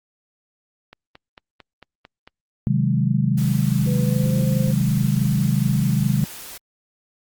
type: click train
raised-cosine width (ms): 0.3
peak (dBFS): -25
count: 7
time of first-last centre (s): 0.93-2.275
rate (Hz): 4.46
type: chord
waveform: sine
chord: Ab dominant seventh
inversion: first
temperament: equal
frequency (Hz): 130.81 / 155.56 / 185 / 207.7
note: C3 / Eb3 / Gb3 / Ab3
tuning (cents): 0 / 0 / 0 / 0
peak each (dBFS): -20 / -22 / -24 / -23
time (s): 2.67-6.24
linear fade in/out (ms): 0
type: noise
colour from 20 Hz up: white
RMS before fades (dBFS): -37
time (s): 3.37-6.58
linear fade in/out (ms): 10
type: tone with pitch glide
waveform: sine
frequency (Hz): 493.9 to 519.1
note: B4 to C5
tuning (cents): 0 to -14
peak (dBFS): -29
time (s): 3.86-4.73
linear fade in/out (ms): 20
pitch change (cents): +86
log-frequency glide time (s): 4.02-4.38
effects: Opus 48 kbps